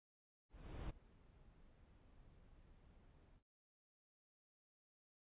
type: noise with ADSR envelope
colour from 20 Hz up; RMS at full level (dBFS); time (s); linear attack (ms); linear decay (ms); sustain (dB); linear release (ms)
brown; -45; 0.49-3.43; 410; 10; -21; 93
effects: resampled to 8000 Hz